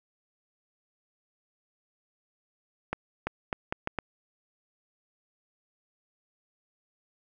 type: accelerating click train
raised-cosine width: 0.5 ms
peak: -14 dBFS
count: 6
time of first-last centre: 2.93-3.987 s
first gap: 340 ms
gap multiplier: 0.76
effects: none